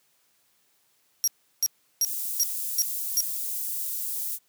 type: tone bursts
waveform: 30% pulse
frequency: 5650 Hz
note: F8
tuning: 19 cents sharp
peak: -16 dBFS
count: 6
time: 1.24-3.206 s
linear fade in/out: 0 ms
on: 36 ms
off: 350 ms
type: high-pass noise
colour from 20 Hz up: white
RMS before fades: -31 dBFS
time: 2.03-4.39 s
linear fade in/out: 50 ms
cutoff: 9700 Hz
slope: 12 dB/octave
effects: white hiss -67 dBFS RMS until 4.48 s + high-pass 100 Hz 12 dB/octave